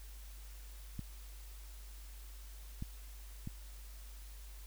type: clicks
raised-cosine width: 5 ms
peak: -28 dBFS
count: 3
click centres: 0.993 / 2.824 / 3.474 s
effects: added 50 Hz sine -48 dBFS peak until 4.66 s + white hiss -59 dBFS RMS until 4.66 s